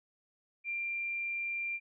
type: tone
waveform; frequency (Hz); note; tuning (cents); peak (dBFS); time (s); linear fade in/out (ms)
sine; 2377; D7; +20; -33; 0.64-1.8; 50
effects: none